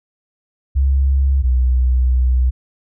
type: tone pair in turn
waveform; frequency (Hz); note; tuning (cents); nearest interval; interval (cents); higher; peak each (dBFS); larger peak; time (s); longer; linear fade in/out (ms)
sine; 67.8 / 62.86; C#2 / B1; -38 / +31; minor second; 131; first; -11; neither; 0.75-1.43 / 1.43-2.51; second; 20
effects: none